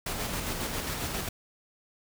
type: noise with tremolo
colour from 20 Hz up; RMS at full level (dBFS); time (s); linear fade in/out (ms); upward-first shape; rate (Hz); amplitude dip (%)
pink; -32; 0.06-1.29; 5; square; 7.4; 30
effects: none